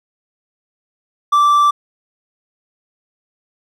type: tone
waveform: triangle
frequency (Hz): 1169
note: D6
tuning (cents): -8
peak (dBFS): -7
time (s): 1.32-1.71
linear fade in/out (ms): 10
effects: none